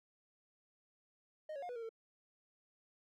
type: tone with pitch steps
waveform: triangle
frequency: 618 / 556 / 713 / 491.1 / 461.6 / 450.7 Hz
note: D#5 / C#5 / F5 / B4 / A#4 / A4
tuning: -12 / +5 / +36 / -10 / -17 / +42 cents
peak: -40 dBFS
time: 1.49-1.892 s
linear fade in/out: 5 ms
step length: 67 ms
effects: none